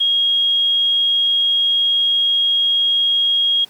sine tone, 3273 Hz, G#7, 26 cents flat, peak -13 dBFS, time 0-3.65 s, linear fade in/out 10 ms, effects pink hiss -47 dBFS RMS until 3.69 s + high-pass 200 Hz 12 dB/octave

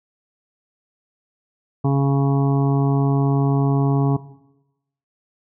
harmonic tone, 138.59 Hz, C#3, in tune, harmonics 1 / 2 / 3 / 5 / 6 / 7 / 8, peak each -16 / -22 / -26 / -30 / -32 / -33 / -34 dBFS, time 1.84-4.17 s, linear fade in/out 10 ms, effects noise-tail reverb RT60 0.9 s tail -17 dB re dry

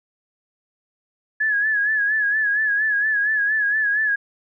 sine tone with vibrato, 1696 Hz, G#6, 36 cents sharp, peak -17 dBFS, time 1.4-4.16 s, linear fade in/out 10 ms, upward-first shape sine, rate 4.3 Hz, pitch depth 66 cents each way, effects none

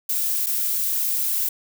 violet noise with dropouts, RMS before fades -23 dBFS, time 0.09-1.49 s, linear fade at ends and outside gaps 5 ms, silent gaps 0.463-0.467 s, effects none

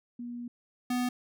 sine / square tone pair in turn, 240.5 / 247.7 Hz, B3 / B3, -46 / +5 cents, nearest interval minor second, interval 51 cents, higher second, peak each -36 / -28 dBFS, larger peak second, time 0.19-0.48 / 0.9-1.09 s, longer first, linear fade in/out 5 ms, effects none

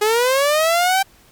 sawtooth linear sweep, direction up, 413 to 784 Hz, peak -10 dBFS, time 0.01-1.03 s, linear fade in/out 10 ms, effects pink hiss -51 dBFS RMS until 1.31 s + MP3 96 kbps

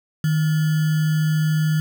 sine tone with sample-and-hold, 155.56 Hz, D#3, in tune, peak -16 dBFS, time 0.24-1.8 s, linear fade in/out 2 ms, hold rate 1575 Hz, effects none

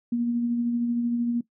sine tone with tremolo, 237.6 Hz, A#3, 33 cents sharp, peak -21 dBFS, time 0.12-1.41 s, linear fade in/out 5 ms, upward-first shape sine, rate 13 Hz, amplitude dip 30%, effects noise-tail reverb RT60 0.1 s tail -18 dB re dry

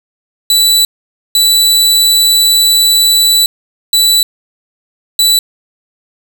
sawtooth tone bursts at uneven times, 3962 Hz, B7, 5 cents sharp, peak -3 dBFS, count 4, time 0.5-0.85 / 1.35-3.46 / 3.93-4.23 / 5.19-5.39 s, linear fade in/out 2 ms, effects none

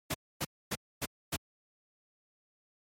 pink noise bursts, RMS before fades -32 dBFS, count 5, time 0.1-1.365 s, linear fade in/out 10 ms, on 45 ms, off 260 ms, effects high-pass 80 Hz 12 dB/octave + MP3 64 kbps

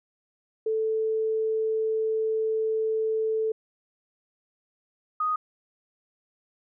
sine tone pair in turn, 440 / 1244.5 Hz, A4 / D#6, 0 / 0 cents, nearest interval octave + tritone, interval 1800 cents, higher second, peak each -23 / -23 dBFS, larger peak neither, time 0.66-3.52 / 5.2-5.36 s, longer first, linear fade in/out 5 ms, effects none

